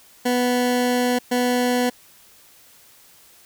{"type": "tone bursts at uneven times", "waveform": "20% pulse", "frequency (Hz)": 246.9, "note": "B3", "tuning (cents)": 0, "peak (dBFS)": -13, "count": 2, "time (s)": [[0.25, 1.19], [1.31, 1.9]], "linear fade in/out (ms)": 10, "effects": ["white hiss -51 dBFS RMS until 3.45 s"]}